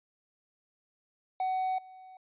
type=tone with level steps; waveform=triangle; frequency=750 Hz; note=F#5; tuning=23 cents sharp; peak=-26 / -46 dBFS; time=1.4-2.17 s; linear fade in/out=2 ms; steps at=1.78 s; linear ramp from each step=5 ms; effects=resampled to 8000 Hz